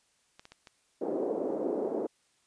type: clicks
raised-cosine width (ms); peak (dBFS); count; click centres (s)
0.2; -31; 4; 0.395 / 0.454 / 0.52 / 0.672
type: band-pass noise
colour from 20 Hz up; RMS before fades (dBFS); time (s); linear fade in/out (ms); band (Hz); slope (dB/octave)
white; -32; 1.01-2.07; 10; 290 to 500; 24
effects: white hiss -70 dBFS RMS until 2.46 s + resampled to 22050 Hz